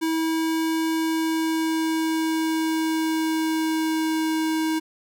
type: tone with pitch glide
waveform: square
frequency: 322.8 to 317.6 Hz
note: E4 to D#4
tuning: -36 to +36 cents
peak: -22 dBFS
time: 0.01-4.8 s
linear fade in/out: 20 ms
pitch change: -28 cents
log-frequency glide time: 0.89-4.32 s
effects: none